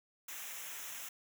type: noise with comb filter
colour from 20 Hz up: white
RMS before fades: -45 dBFS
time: 0.28-1.09 s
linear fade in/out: 5 ms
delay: 0.22 ms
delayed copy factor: -0.75
effects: none